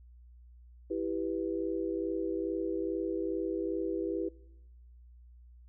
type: chord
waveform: sine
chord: E minor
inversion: none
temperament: equal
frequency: 329.6 / 392 / 493.9 Hz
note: E4 / G4 / B4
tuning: 0 / 0 / 0 cents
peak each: -34 / -35 / -37 dBFS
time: 0.9-4.29 s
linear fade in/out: 10 ms
effects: noise-tail reverb RT60 1.0 s tail -24 dB re dry + added 60 Hz sine -52 dBFS peak until 5.68 s